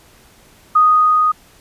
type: tone with level ramp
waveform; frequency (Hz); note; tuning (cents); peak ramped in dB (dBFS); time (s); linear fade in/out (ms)
sine; 1243; D#6; -2; -7 to -11; 0.75-1.32; 10
effects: pink hiss -48 dBFS RMS until 1.6 s + resampled to 32000 Hz